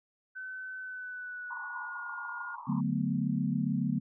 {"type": "tone with pitch glide", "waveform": "sine", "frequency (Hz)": [1520, 1426.4], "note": ["F#6", "F6"], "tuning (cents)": [46, 36], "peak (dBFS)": -38, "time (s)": [0.35, 2.56], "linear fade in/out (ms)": 20, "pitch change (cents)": -110, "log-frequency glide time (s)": [0.79, 2.12]}
{"type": "band-pass noise", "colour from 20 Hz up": "white", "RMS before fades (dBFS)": -44, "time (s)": [1.5, 2.81], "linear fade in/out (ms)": 10, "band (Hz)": [890, 1100], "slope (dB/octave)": 96}
{"type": "chord", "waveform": "sine", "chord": "B minor seventh", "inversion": "first", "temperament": "equal", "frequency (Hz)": [146.83, 185, 220, 246.9], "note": ["D3", "F#3", "A3", "B3"], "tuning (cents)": [0, 0, 0, 0], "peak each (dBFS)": -33, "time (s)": [2.67, 4], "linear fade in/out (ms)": 20}
{"effects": []}